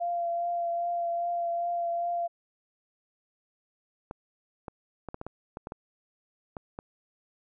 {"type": "tone with vibrato", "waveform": "sine", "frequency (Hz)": 689, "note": "F5", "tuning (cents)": -24, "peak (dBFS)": -27, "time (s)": [0, 2.28], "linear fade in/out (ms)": 20, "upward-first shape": "triangle", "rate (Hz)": 2.5, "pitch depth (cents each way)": 19}
{"type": "clicks", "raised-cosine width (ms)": 1, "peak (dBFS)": -23, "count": 11, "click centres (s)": [4.111, 4.682, 5.087, 5.144, 5.214, 5.266, 5.571, 5.671, 5.721, 6.568, 6.789]}
{"effects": []}